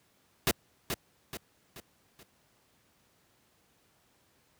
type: noise with echo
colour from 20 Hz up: pink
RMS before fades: -25 dBFS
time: 0.47-0.51 s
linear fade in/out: 0 ms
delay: 430 ms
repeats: 4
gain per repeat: -7 dB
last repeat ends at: 2.23 s
effects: pink hiss -68 dBFS RMS until 4.59 s + high-pass 80 Hz 12 dB/octave